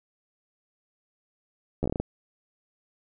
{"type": "slowing click train", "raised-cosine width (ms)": 2, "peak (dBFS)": -14, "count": 8, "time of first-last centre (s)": [1.83, 2], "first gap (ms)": 12, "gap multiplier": 1.23, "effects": []}